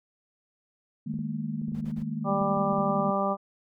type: chord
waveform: sine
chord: D# suspended fourth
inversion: none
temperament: equal with one note detuned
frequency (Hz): 155.56 / 207.7 / 228.3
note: D#3 / G#3 / A#3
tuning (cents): 0 / 0 / -36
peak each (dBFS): -34 / -34 / -33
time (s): 1.06-3.11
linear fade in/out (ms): 10
type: clicks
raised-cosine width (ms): 3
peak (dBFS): -34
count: 10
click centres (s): 1.14 / 1.189 / 1.617 / 1.683 / 1.72 / 1.844 / 2.416 / 2.572 / 2.73 / 2.784
type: noise bursts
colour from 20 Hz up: brown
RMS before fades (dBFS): -45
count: 3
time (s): 1.74-2.031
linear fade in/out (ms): 10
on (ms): 73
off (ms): 36
type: harmonic tone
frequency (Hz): 197.1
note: G3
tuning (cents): +10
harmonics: 1 / 2 / 3 / 4 / 5 / 6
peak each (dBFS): -30 / -35 / -29 / -31 / -35 / -30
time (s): 2.24-3.37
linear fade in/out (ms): 50
effects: none